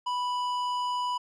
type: tone with tanh clipping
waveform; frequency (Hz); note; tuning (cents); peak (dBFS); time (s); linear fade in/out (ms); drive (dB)
sine; 987.8; B5; 0; -29; 0.06-1.18; 10; 12
effects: none